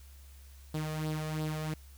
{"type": "tone with flanger", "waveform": "sawtooth", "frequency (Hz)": 155.1, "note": "D#3", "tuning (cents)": -5, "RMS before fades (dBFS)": -35, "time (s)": [0.74, 1.74], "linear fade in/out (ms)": 5, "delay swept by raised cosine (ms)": [0.22, 1.72], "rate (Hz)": 2.9, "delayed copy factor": 0.55, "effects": ["added 68 Hz sine -50 dBFS peak until 1.97 s", "white hiss -61 dBFS RMS until 1.97 s"]}